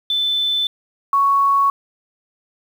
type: tone pair in turn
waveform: sine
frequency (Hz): 3520 / 1111.9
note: A7 / C#6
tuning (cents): 0 / +5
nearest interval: octave + minor sixth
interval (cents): 1995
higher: first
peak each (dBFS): -16 / -12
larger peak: second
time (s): 0.1-0.67 / 1.13-1.7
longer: neither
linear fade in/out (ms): 2
effects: 7-bit